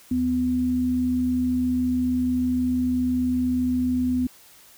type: tone pair together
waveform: sine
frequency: 79.2 / 251.4 Hz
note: D#2 / B3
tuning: +31 / +31 cents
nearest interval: octave + minor sixth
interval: 2000 cents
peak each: -32 / -20 dBFS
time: 0.11-4.27 s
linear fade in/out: 5 ms
effects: white hiss -51 dBFS RMS until 4.77 s